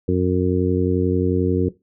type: harmonic tone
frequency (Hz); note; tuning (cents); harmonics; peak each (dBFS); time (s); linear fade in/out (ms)
91.2; F#2; -24; 1 / 2 / 3 / 4 / 5; -22 / -22 / -22 / -22 / -22; 0.08-1.69; 5
effects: noise-tail reverb RT60 0.2 s tail -17 dB re dry